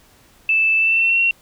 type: tone with pitch glide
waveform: sine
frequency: 2637 to 2732 Hz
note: E7 to F7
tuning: 0 to -39 cents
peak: -13 dBFS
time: 0.49-1.31 s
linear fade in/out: 2 ms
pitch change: +61 cents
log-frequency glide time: 0.77-1.2 s
effects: pink hiss -52 dBFS RMS until 1.41 s